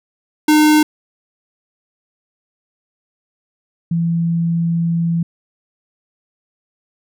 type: tone pair in turn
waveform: square / sine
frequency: 304.5 / 167.86 Hz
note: D#4 / E3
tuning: -37 / +32 cents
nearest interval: minor seventh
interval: 1031 cents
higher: first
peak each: -9 / -14 dBFS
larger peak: first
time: 0.48-0.83 / 3.91-5.23 s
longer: second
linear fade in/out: 5 ms
effects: none